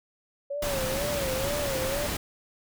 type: tone with vibrato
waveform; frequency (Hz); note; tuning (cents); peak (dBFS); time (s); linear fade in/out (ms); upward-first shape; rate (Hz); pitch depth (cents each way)
sine; 552; C#5; -7; -29; 0.5-2.07; 10; sine; 2.1; 110
type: noise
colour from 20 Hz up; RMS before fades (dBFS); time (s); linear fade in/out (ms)
pink; -31; 0.62-2.17; 5
effects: none